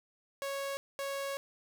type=tone bursts at uneven times; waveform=sawtooth; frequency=553 Hz; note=C#5; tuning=4 cents flat; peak=-31 dBFS; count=2; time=0.42-0.77 / 0.99-1.37 s; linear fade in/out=0 ms; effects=none